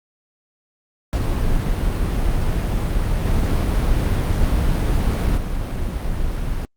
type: noise with level steps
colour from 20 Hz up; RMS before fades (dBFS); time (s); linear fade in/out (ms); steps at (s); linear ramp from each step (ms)
brown; -19 / -17 / -23; 1.13-6.65; 0; 3.25 / 5.37; 10
effects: Opus 48 kbps